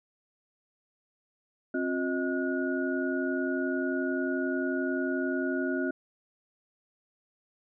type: tone cluster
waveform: sine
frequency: 265.9 / 357.2 / 628 / 1452 Hz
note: C4 / F4 / D#5 / F#6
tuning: +28 / +39 / +16 / -33 cents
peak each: -30 / -32 / -36 / -35 dBFS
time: 1.74-5.91 s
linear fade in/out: 5 ms
effects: none